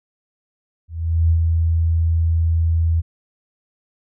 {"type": "tone with ADSR envelope", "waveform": "sine", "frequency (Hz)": 82.41, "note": "E2", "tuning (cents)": 0, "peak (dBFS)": -11, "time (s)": [0.88, 3.02], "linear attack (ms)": 420, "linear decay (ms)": 81, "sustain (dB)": -3, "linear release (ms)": 27, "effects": []}